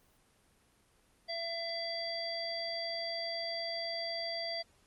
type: harmonic tone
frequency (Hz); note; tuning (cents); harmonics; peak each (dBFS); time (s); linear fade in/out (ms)
672; E5; +33; 1 / 3 / 5 / 7; -39 / -44 / -48 / -38; 1.28-4.63; 20
effects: pink hiss -68 dBFS RMS until 4.86 s + Opus 24 kbps